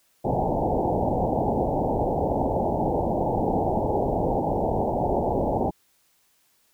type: low-pass noise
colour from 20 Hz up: white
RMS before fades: -24 dBFS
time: 0.24-5.71 s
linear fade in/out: 20 ms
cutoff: 880 Hz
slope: 96 dB/octave
effects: white hiss -65 dBFS RMS until 6.73 s